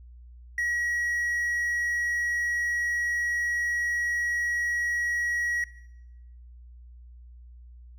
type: tone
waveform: triangle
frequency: 1912 Hz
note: A#6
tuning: 43 cents sharp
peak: -23 dBFS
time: 0.58-5.64 s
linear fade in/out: 2 ms
effects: noise-tail reverb RT60 0.9 s tail -19 dB re dry + added 60 Hz sine -45 dBFS peak until 7.98 s